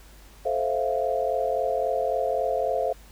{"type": "chord", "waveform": "sine", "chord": "F major seventh", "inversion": "first", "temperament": "just", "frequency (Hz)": [436.5, 523.8, 654.8, 698.5], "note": ["A4", "C5", "E5", "F5"], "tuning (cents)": [-14, 2, -12, 0], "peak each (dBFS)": [-30, -27, -28, -28], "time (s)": [0.45, 2.93], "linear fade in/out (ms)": 10, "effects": ["added 50 Hz sine -48 dBFS peak until 3.11 s", "pink hiss -53 dBFS RMS until 3.11 s"]}